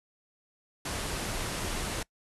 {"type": "low-pass noise", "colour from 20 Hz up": "pink", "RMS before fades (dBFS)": -34, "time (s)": [0.85, 2.03], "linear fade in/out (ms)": 5, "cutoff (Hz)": 12000, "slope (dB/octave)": 96, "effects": ["noise-tail reverb RT60 0.1 s tail -24 dB re dry"]}